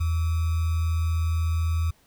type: tone with sample-and-hold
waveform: sine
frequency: 82 Hz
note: E2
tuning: 9 cents flat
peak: -21 dBFS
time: 0-1.91 s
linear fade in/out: 10 ms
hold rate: 1225 Hz
effects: pink hiss -61 dBFS RMS until 2.06 s